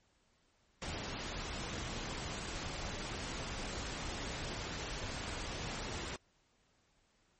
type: noise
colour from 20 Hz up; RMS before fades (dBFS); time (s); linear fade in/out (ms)
pink; -41; 0.82-6.16; 0
effects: pink hiss -73 dBFS RMS until 7.39 s + MP3 32 kbps